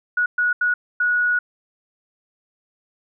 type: tone bursts at uneven times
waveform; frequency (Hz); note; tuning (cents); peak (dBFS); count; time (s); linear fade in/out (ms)
sine; 1460; F#6; -24; -16; 4; 0.17-0.26 / 0.38-0.53 / 0.61-0.74 / 1-1.39; 5
effects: none